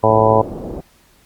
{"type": "harmonic tone", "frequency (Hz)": 110, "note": "A2", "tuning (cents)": 0, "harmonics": [1, 2, 3, 4, 5, 6, 7, 8, 9], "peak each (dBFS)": [-19, -23, -23, -17, -15, -18, -19, -20, -17], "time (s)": [0.03, 0.42], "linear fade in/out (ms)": 10}
{"type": "low-pass noise", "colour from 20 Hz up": "white", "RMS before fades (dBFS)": -28, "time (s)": [0.09, 0.81], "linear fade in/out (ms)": 10, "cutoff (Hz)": 580, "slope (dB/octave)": 24}
{"effects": ["pink hiss -53 dBFS RMS until 1.25 s", "Opus 48 kbps"]}